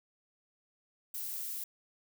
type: noise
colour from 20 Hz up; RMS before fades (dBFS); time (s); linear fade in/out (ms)
violet; -39; 1.14-1.64; 5
effects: none